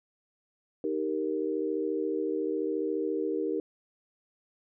sine chord, Eb major, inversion none, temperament equal, 311.1 / 392 / 466.2 Hz, Eb4 / G4 / Bb4, 0 / 0 / 0 cents, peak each -32 dBFS, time 0.84-3.6 s, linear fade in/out 2 ms, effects none

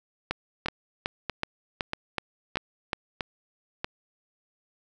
two click trains, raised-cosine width 0.3 ms, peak -11 / -13 dBFS, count 8 / 6, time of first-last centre 0.31-2.932 / 0.66-3.845 s, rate 2.67 / 1.57 Hz, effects none

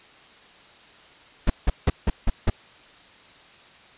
brown noise bursts, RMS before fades -17 dBFS, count 6, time 1.47-2.5 s, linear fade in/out 5 ms, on 30 ms, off 170 ms, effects white hiss -50 dBFS RMS until 3.97 s + resampled to 8000 Hz

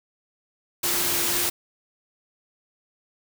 sine tone in noise, 349.2 Hz, F4, in tune, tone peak -35 dBFS, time 0.83-1.5 s, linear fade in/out 10 ms, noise white, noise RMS -24 dBFS, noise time 0.83-1.5 s, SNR -14 dB, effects none

